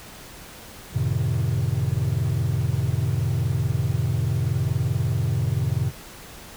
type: chord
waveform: triangle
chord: F# diminished seventh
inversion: none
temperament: equal with one note detuned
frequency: 90.23 / 110 / 130.81 / 155.56 Hz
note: F#2 / A2 / C3 / Eb3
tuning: -43 / 0 / 0 / 0 cents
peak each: -25 / -23 / -22 / -27 dBFS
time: 0.92-5.92 s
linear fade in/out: 50 ms
effects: tanh soft clip ceiling -9 dBFS + pink hiss -42 dBFS RMS until 6.56 s